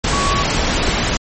sine tone in noise, 1124 Hz, C#6, 24 cents sharp, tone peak -18 dBFS, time 0.13-0.43 s, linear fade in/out 2 ms, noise pink, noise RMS -17 dBFS, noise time 0.04-1.17 s, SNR -4 dB, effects MP3 32 kbps

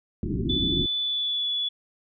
white low-pass noise, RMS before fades -27 dBFS, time 0.23-0.86 s, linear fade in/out 2 ms, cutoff 370 Hz, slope 96 dB/octave
sine tone with pitch glide, 3481 to 3423 Hz, A7 to A7, -19 to -48 cents, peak -24 dBFS, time 0.49-1.69 s, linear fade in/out 10 ms, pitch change -29 cents, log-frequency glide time 0.99-1.48 s
effects none

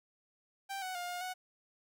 sawtooth tone with pitch steps, 784 / 744 / 708 / 712 / 738 Hz, G5 / F#5 / F5 / F5 / F#5, 0 / +9 / +23 / +33 / -5 cents, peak -34 dBFS, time 0.69-1.34 s, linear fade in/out 20 ms, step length 130 ms, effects none

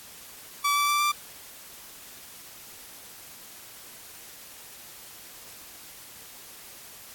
sawtooth tone with pitch steps, 1151 / 1160.3 / 1169.8 / 1179.3 Hz, D6 / D6 / D6 / D6, -35 / -21 / -7 / +7 cents, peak -18 dBFS, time 0.64-1.12 s, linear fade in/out 10 ms, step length 120 ms, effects white hiss -46 dBFS RMS until 7.14 s + AAC 64 kbps

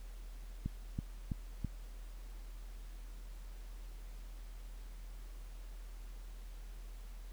click train, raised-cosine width 5 ms, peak -24 dBFS, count 4, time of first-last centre 0.66-1.647 s, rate 3.04 Hz, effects added 41 Hz sine -45 dBFS peak until 7.32 s + pink hiss -62 dBFS RMS until 7.32 s

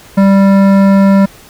triangle tone with hard clipping, 196 Hz, G3, in tune, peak -6 dBFS, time 0.17-1.26 s, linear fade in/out 10 ms, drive 18 dB, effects pink hiss -38 dBFS RMS until 1.49 s

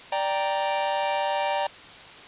45% pulse chord, G minor, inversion second, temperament equal, 587.3 / 784 / 932.3 Hz, D5 / G5 / Bb5, 0 / 0 / 0 cents, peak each -28 dBFS, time 0.12-1.67 s, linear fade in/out 5 ms, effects white hiss -44 dBFS RMS until 2.27 s + resampled to 8000 Hz

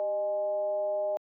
sine tone with frequency modulation, 612 Hz, D#5, 29 cents flat, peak -26 dBFS, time 0-1.17 s, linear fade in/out 0 ms, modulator 220 Hz, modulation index 0.43, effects high-pass 400 Hz 12 dB/octave

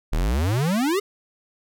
square exponential sweep, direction up, 34.65 to 425.6 Hz, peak -20 dBFS, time 0.12-1 s, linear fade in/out 10 ms, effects none

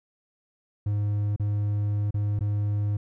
triangle tone with dropouts, 103.3 Hz, G#2, 9 cents flat, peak -21 dBFS, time 0.86-2.97 s, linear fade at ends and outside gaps 5 ms, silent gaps 1.362-1.397 / 2.108-2.142 / 2.392-2.407 s, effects none

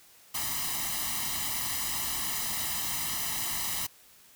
white noise with comb filter, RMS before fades -32 dBFS, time 0.34-3.87 s, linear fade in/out 10 ms, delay 1 ms, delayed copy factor +0.8, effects white hiss -57 dBFS RMS until 4.35 s

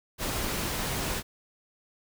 pink noise, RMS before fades -31 dBFS, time 0.18-1.23 s, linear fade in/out 50 ms, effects none

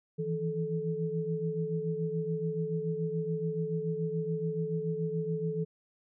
sine tone cluster, 159.8 / 166.8 / 434 Hz, D#3 / E3 / A4, +47 / +21 / -24 cents, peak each -35 / -35 / -33 dBFS, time 0.18-5.65 s, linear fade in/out 20 ms, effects none

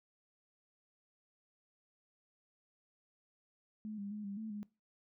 sine tone with pitch steps, 214.3 / 201 / 210.4 / 199.3 / 219.8 / 207.6 Hz, A3 / G3 / G#3 / G3 / A3 / G#3, -45 / +44 / +23 / +29 / -2 / 0 cents, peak -40 dBFS, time 3.85-4.63 s, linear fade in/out 0 ms, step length 130 ms, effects noise-tail reverb RT60 0.3 s tail -22 dB re dry

